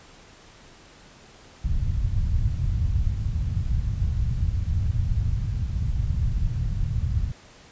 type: low-pass noise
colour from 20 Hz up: white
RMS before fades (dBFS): -24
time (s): 1.64-7.32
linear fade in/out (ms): 5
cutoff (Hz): 110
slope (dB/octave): 24
effects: pink hiss -50 dBFS RMS until 7.71 s + resampled to 16000 Hz